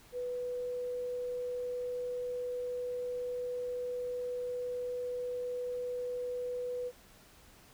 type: tone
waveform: sine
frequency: 493.9 Hz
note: B4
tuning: in tune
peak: -34 dBFS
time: 0.12-6.92 s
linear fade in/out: 50 ms
effects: pink hiss -59 dBFS RMS until 7.73 s